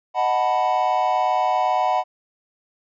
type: chord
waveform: triangle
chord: B dominant seventh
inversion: first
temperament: equal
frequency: 622.3 / 740 / 880 / 987.8 Hz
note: D#5 / F#5 / A5 / B5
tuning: 0 / 0 / 0 / 0 cents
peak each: -24 / -18 / -24 / -22 dBFS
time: 0.14-2.04 s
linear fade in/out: 50 ms
effects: resampled to 16000 Hz